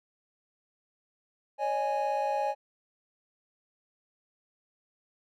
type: chord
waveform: triangle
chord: C# suspended second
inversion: none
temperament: equal with one note detuned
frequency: 554.4 / 611.9 / 830.6 Hz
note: C#5 / D#5 / G#5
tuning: 0 / -29 / 0 cents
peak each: -31 / -32 / -27 dBFS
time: 1.58-2.55 s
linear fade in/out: 50 ms
effects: none

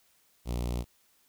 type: tone with notch filter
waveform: sawtooth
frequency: 60.2 Hz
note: B1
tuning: 44 cents flat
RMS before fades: -32 dBFS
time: 0.45-0.85 s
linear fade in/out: 50 ms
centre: 1600 Hz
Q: 0.91
effects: white hiss -67 dBFS RMS until 1.28 s

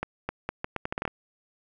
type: accelerating click train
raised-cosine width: 0.5 ms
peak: -14 dBFS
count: 11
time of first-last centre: 0.03-1.078 s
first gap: 260 ms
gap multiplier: 0.77
effects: none

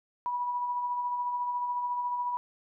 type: tone with tremolo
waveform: sine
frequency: 977 Hz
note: B5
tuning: 19 cents flat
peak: -27 dBFS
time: 0.26-2.37 s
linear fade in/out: 0 ms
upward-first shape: sine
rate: 14 Hz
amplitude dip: 35%
effects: none

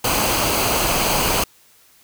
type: noise with comb filter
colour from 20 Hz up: pink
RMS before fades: -19 dBFS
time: 0.04-1.44 s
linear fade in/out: 5 ms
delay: 0.55 ms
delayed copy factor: -0.5
effects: white hiss -53 dBFS RMS until 2.03 s

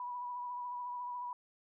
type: tone with vibrato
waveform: sine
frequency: 980 Hz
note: B5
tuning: 14 cents flat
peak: -38 dBFS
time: 0-1.33 s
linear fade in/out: 2 ms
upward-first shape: sine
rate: 14 Hz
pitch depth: 26 cents each way
effects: none

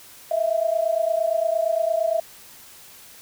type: tone pair together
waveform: sine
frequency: 642.3 / 671 Hz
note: E5 / E5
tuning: -45 / +31 cents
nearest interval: minor second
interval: 76 cents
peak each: -22 dBFS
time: 0.31-2.2 s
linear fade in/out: 5 ms
effects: white hiss -46 dBFS RMS until 3.21 s

